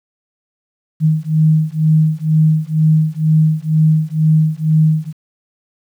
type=beating tone pair; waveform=sine; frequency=155.56 / 157.66 Hz; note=D#3 / D#3; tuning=0 / +23 cents; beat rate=2.1 Hz; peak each=-13 dBFS; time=1-5.13 s; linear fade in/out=50 ms; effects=8-bit